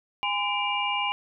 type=tone cluster; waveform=sine; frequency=819 / 1019 / 2352 / 2834 Hz; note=G#5 / C6 / D7 / F7; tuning=-24 / -46 / +2 / +25 cents; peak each=-30 dBFS; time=0.23-1.12 s; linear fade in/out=0 ms; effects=none